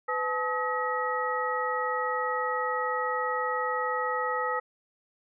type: tone cluster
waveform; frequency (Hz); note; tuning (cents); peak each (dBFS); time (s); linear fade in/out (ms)
sine; 502 / 861 / 1274 / 1912; B4 / A5 / D#6 / A#6; +28 / -38 / +41 / +43; -32 / -33 / -30 / -34; 0.08-4.6; 10
effects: none